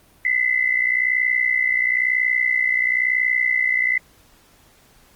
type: tone pair together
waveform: sine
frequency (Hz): 2000 / 2061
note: B6 / C7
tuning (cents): +21 / -27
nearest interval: minor second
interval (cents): 52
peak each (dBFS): -19 / -20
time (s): 0.25-3.98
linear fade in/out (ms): 2
effects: pink hiss -54 dBFS RMS until 5.15 s + Opus 32 kbps